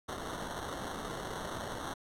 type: noise with sample-and-hold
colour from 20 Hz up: white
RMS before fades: -40 dBFS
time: 0.08-1.94 s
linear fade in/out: 10 ms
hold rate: 2450 Hz
effects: low-pass 12000 Hz 12 dB/octave